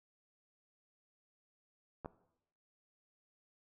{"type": "clicks", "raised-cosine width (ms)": 1, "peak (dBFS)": -29, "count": 2, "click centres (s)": [2.047, 2.059], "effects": ["noise-tail reverb RT60 0.8 s tail -17 dB re dry"]}